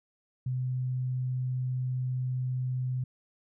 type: tone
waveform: sine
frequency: 127.5 Hz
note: C3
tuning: 44 cents flat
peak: -28 dBFS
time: 0.46-3.04 s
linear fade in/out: 5 ms
effects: none